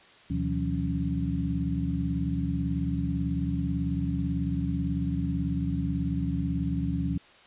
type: tone cluster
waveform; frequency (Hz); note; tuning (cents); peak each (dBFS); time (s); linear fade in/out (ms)
sine; 75.7 / 125.8 / 165.6 / 183.8 / 277.8; D#2 / B2 / E3 / F#3 / C#4; -47 / +32 / +8 / -11 / +4; -32 / -34 / -31 / -33 / -32; 0.3-7.18; 5
effects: white hiss -54 dBFS RMS until 7.46 s + resampled to 8000 Hz